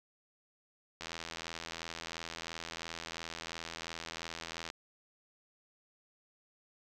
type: click train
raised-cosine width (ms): 0.2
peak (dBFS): -23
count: 307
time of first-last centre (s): 1.01-4.701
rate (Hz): 82.9
effects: none